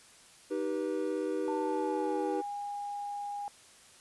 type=chord; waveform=triangle; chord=Eb augmented; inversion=none; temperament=just; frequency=311.1 / 388.9 / 486.1 Hz; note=Eb4 / G4 / B4; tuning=0 / -14 / -28 cents; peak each=-33 dBFS; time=0.5-2.42 s; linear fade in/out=20 ms
type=tone with pitch glide; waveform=sine; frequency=890 to 816.1 Hz; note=A5 to G#5; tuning=+20 to -31 cents; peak=-35 dBFS; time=1.48-3.48 s; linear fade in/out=0 ms; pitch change=-151 cents; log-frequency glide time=1.6-2.34 s
effects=white hiss -57 dBFS RMS until 4 s + resampled to 24000 Hz

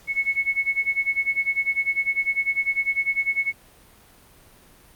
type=tone with tremolo; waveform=sine; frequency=2200 Hz; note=C#7; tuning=14 cents flat; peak=-17 dBFS; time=0.07-3.53 s; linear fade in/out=50 ms; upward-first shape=sine; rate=10 Hz; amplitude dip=90%; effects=pink hiss -52 dBFS RMS until 4.95 s + Opus 48 kbps

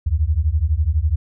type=beating tone pair; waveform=sine; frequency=71.5 / 83.5 Hz; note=D2 / E2; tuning=-46 / +23 cents; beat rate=12 Hz; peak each=-18 / -18 dBFS; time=0.06-1.16 s; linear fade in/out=10 ms; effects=none

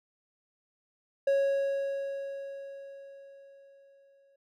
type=tone with exponential decay; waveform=triangle; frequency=552 Hz; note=C#5; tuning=7 cents flat; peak=-20 dBFS; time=1.27-4.36 s; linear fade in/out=5 ms; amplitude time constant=670 ms; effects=none

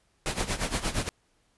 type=noise with tremolo; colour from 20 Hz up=pink; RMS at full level=-27 dBFS; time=0.26-1.09 s; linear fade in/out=0 ms; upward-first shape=sine; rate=8.6 Hz; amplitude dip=80%; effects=pink hiss -69 dBFS RMS until 1.57 s + resampled to 24000 Hz

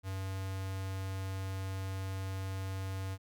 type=tone with notch filter; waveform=square; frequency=95.7 Hz; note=G2; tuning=41 cents flat; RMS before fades=-38 dBFS; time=0.03-3.18 s; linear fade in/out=50 ms; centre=350 Hz; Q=1.7; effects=none

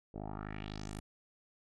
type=tone with low-pass filter sweep; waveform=10% pulse; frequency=51.91 Hz; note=G#1; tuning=in tune; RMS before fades=-43 dBFS; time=0.14-1 s; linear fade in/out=5 ms; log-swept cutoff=510 to 11000 Hz; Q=3; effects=none

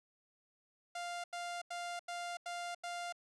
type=tone bursts; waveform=sawtooth; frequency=698.5 Hz; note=F5; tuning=in tune; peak=-36 dBFS; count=6; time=0.95-3.125 s; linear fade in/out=5 ms; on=290 ms; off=87 ms; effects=resampled to 22050 Hz

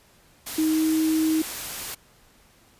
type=noise; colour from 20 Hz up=white; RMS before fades=-33 dBFS; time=0.46-1.95 s; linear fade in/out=10 ms
type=tone with pitch glide; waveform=sine; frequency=314.3 to 316.3 Hz; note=D#4 to D#4; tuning=+18 to +29 cents; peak=-19 dBFS; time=0.58-1.42 s; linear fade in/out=5 ms; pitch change=+11 cents; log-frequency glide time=0.71-0.84 s
effects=pink hiss -57 dBFS RMS until 2.79 s + resampled to 32000 Hz

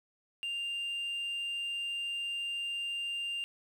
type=tone; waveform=sine; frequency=2794 Hz; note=F7; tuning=in tune; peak=-31 dBFS; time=0.43-3.44 s; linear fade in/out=0 ms; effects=tanh soft clip ceiling -32 dBFS + 10-bit

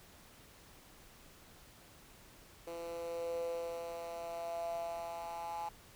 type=tone with high-pass filter sweep; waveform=10% pulse; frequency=168.8 Hz; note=E3; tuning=41 cents sharp; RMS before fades=-41 dBFS; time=2.67-5.69 s; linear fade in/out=5 ms; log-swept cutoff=430 to 840 Hz; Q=9.1; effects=pink hiss -59 dBFS RMS until 5.95 s

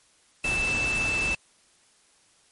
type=tone in noise; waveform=sine; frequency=2640 Hz; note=E7; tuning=2 cents sharp; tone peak=-24 dBFS; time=0.44-1.35 s; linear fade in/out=5 ms; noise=pink; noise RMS=-32 dBFS; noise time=0.44-1.35 s; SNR=+5 dB; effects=white hiss -61 dBFS RMS until 2.51 s + MP3 48 kbps

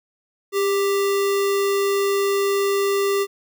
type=tone with sample-and-hold; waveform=sine; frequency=398.4 Hz; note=G4; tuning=28 cents sharp; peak=-17 dBFS; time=0.52-3.27 s; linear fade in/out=50 ms; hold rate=1575 Hz; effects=none

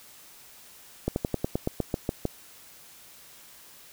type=slowing click train; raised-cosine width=2 ms; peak=-12 dBFS; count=11; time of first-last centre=1.08-2.253 s; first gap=81 ms; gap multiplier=1.08; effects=white hiss -51 dBFS RMS until 3.92 s

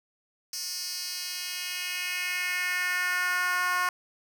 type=tone with high-pass filter sweep; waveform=10% pulse; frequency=361 Hz; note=F#4; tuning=43 cents flat; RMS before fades=-30 dBFS; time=0.53-3.89 s; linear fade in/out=2 ms; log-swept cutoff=5400 to 1100 Hz; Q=2.3; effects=none

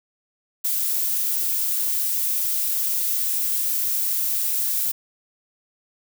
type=noise; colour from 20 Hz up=violet; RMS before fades=-23 dBFS; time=0.64-4.92 s; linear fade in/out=10 ms; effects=none

